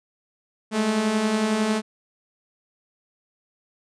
sawtooth beating tone pair, 206.6 / 217.6 Hz, G#3 / A3, -9 / -19 cents, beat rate 11 Hz, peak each -25 / -17 dBFS, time 0.71-1.82 s, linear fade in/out 50 ms, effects resampled to 22050 Hz

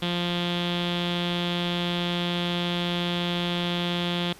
sawtooth tone with low-pass filter, 174.61 Hz, F3, in tune, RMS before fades -27 dBFS, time 0.02-4.33 s, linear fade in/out 5 ms, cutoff 3400 Hz, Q 7.4, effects pink hiss -49 dBFS RMS until 4.39 s + resampled to 32000 Hz

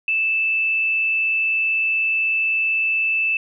sine tone with frequency modulation, 2637 Hz, E7, in tune, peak -17 dBFS, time 0.08-3.37 s, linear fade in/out 2 ms, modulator 116 Hz, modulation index 0.22, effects none

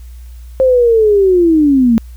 sine linear sweep, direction down, 531 to 220 Hz, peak -6 dBFS, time 0.6-1.98 s, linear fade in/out 0 ms, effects added 60 Hz sine -29 dBFS peak until 2.16 s + white hiss -50 dBFS RMS until 2.16 s

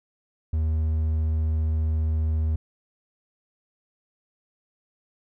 triangle tone, 78.7 Hz, D#2, 20 cents sharp, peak -19 dBFS, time 0.53-2.56 s, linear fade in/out 5 ms, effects none

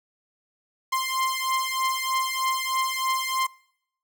sawtooth beating tone pair, 1046.5 / 1049.7 Hz, C6 / C6, 0 / +5 cents, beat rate 3.2 Hz, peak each -23 dBFS, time 0.92-3.47 s, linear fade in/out 10 ms, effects noise-tail reverb RT60 0.7 s tail -23 dB re dry

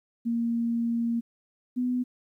sine tone pair in turn, 233.1 / 248.9 Hz, A#3 / B3, 0 / +14 cents, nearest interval minor second, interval 114 cents, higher second, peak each -24 dBFS, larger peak neither, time 0.25-1.21 / 1.76-2.04 s, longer first, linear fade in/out 20 ms, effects 11-bit

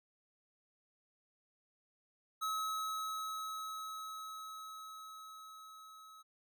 square tone with level ramp, 1285 Hz, E6, 45 cents flat, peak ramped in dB -35 to -55 dBFS, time 2.41-6.23 s, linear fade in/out 20 ms, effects none

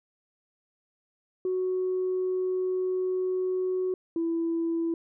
sine tone pair in turn, 370 / 332.4 Hz, F#4 / E4, 0 / +15 cents, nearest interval major second, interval 185 cents, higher first, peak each -24 dBFS, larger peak neither, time 1.45-3.94 / 4.16-4.94 s, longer first, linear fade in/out 2 ms, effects tanh soft clip ceiling -21 dBFS

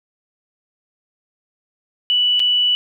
sine tone with dropouts, 2960 Hz, F#7, in tune, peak -13 dBFS, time 2.1-2.75 s, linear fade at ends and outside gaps 0 ms, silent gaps 2.395-2.401 s, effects 9-bit

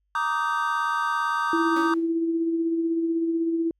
triangle chord, Eb major seventh, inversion second, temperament just, 933.4 / 1166.7 / 1244.5 / 1555.6 Hz, Bb5 / D6 / Eb6 / G6, +2 / -12 / 0 / -14 cents, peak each -27 / -26 / -26 / -27 dBFS, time 0.15-1.94 s, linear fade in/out 2 ms
sine tone with tremolo, 330.9 Hz, E4, 7 cents sharp, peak -20 dBFS, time 1.53-3.71 s, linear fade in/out 2 ms, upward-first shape sine, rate 16 Hz, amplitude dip 35%
sawtooth tone with exponential decay, 280.3 Hz, C#4, 19 cents sharp, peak -28 dBFS, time 1.76-2.14 s, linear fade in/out 5 ms, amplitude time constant 82 ms
effects added 50 Hz sine -70 dBFS peak until 3.79 s

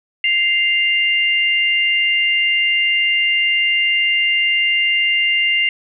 sine tone pair together, 2093 / 2794 Hz, C7 / F7, 0 / 0 cents, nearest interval perfect fourth, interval 500 cents, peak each -16 dBFS, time 0.24-5.69 s, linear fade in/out 2 ms, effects none

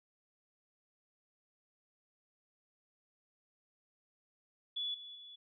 sine tone with level steps, 3425 Hz, A7, 47 cents flat, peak -35 / -47 / -50 dBFS, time 4.76-5.36 s, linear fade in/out 10 ms, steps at 4.94 / 5.15 s, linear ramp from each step 5 ms, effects none

